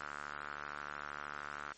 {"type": "tone with band-pass filter", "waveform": "sawtooth", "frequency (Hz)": 73, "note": "D2", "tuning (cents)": -10, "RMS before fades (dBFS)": -45, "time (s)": [0, 1.73], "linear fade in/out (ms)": 0, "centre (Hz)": 1400, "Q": 5.2, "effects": ["white hiss -60 dBFS RMS until 1.77 s", "MP3 32 kbps"]}